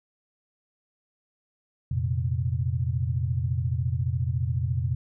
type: chord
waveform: sine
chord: F suspended fourth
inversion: none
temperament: equal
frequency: 87.31 / 116.54 / 130.81 Hz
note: F2 / Bb2 / C3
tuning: 0 / 0 / 0 cents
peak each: -28 dBFS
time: 1.91-4.95 s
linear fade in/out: 5 ms
effects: none